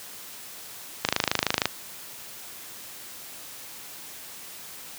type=click train; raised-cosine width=0.2 ms; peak=-3 dBFS; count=17; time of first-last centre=1.05-1.656 s; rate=26.4 Hz; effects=white hiss -42 dBFS RMS until 4.98 s + high-pass 80 Hz 12 dB/octave